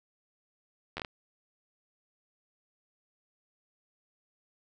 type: slowing click train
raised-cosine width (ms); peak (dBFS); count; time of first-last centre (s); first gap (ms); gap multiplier
0.3; -20; 5; 0.97-1.048; 11; 1.4
effects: none